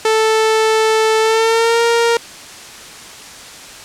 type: tone with pitch glide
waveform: sawtooth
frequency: 440 to 466.2 Hz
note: A4 to A#4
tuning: 0 to 0 cents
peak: -7 dBFS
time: 0.05-2.17 s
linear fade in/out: 2 ms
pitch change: +100 cents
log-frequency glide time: 1.2-1.82 s
effects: white hiss -34 dBFS RMS until 3.84 s + low-pass 8000 Hz 12 dB/octave